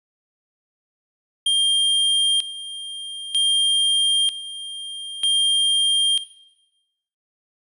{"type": "tone with tremolo", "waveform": "square", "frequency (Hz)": 3200, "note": "G7", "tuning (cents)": 35, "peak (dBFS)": -16, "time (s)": [1.46, 6.24], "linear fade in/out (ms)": 5, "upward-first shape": "square", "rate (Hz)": 0.53, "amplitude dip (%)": 80, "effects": ["noise-tail reverb RT60 1.0 s tail -17 dB re dry", "resampled to 24000 Hz"]}